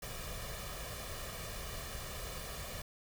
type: noise with comb filter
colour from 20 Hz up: pink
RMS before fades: -43 dBFS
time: 0.02-2.82 s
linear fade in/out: 5 ms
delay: 1.7 ms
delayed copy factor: +0.65
effects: none